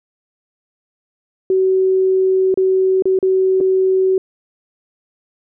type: tone with dropouts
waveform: sine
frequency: 377.6 Hz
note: F#4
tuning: 35 cents sharp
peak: -11 dBFS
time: 1.5-4.18 s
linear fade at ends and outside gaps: 2 ms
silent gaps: 2.542-2.574 / 3.023-3.055 / 3.189-3.227 / 3.604-3.609 s
effects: none